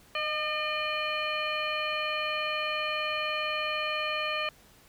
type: harmonic tone with a mistuned harmonic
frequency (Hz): 605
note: D#5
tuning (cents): -49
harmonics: 1 / 2 / 3 / 4 / 5 / 7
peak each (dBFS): -35 / -34 / -38 / -33 / -36 / -43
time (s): 0.15-4.49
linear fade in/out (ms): 2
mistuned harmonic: 1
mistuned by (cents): +26
effects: pink hiss -58 dBFS RMS until 4.88 s